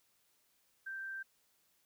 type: tone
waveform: sine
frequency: 1568 Hz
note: G6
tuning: in tune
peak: -40 dBFS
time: 0.86-1.23 s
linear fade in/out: 10 ms
effects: white hiss -74 dBFS RMS until 1.85 s